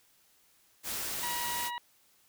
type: noise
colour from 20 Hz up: white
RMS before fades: -36 dBFS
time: 0.83-1.71 s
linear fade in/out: 50 ms
type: harmonic tone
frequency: 961 Hz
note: B5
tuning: 48 cents flat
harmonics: 1 / 2 / 3 / 4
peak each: -36 / -42 / -46 / -48 dBFS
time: 1.23-1.78 s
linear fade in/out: 0 ms
effects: white hiss -66 dBFS RMS until 2.28 s